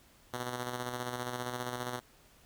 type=tone with tremolo; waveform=5% pulse; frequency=123.47 Hz; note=B2; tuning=in tune; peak=-23 dBFS; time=0.33-2 s; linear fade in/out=10 ms; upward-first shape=square; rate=15 Hz; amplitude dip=40%; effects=pink hiss -62 dBFS RMS until 2.45 s